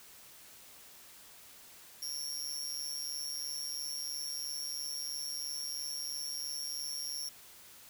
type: tone with amplitude modulation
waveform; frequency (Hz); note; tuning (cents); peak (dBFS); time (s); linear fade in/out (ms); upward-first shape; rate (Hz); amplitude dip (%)
sawtooth; 5540; F8; -15; -30; 2.02-7.29; 5; sine; 143; 100
effects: white hiss -55 dBFS RMS until 7.89 s